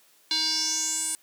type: tone with band-pass filter sweep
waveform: square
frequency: 316.2 Hz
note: D#4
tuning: 28 cents sharp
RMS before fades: -27 dBFS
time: 0.31-1.15 s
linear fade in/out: 0 ms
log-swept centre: 4100 to 9100 Hz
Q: 5.8
effects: white hiss -60 dBFS RMS until 1.22 s + high-pass 200 Hz 12 dB/octave